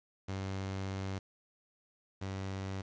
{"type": "tone pair in turn", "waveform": "sawtooth", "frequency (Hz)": [96.3, 96.3], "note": ["G2", "G2"], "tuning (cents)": [-30, -30], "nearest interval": "unison", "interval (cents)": 0, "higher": "neither", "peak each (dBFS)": [-32, -33], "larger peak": "first", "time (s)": [[0.28, 1.19], [2.21, 2.82]], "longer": "first", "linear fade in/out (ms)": 10, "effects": ["resampled to 16000 Hz", "10-bit"]}